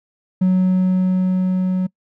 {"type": "tone with level ramp", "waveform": "triangle", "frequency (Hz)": 185, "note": "F#3", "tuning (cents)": 0, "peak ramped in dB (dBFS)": [-9, -14], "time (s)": [0.41, 1.87], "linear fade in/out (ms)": 10, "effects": ["noise-tail reverb RT60 0.1 s tail -25 dB re dry", "tanh soft clip ceiling -6 dBFS"]}